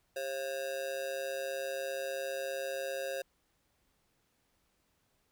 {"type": "tone with amplitude modulation", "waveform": "square", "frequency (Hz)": 539, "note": "C#5", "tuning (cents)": -49, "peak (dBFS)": -32, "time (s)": [0.16, 3.22], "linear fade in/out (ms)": 5, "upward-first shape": "sine", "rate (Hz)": 143, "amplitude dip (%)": 80, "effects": ["pink hiss -75 dBFS RMS until 5.31 s"]}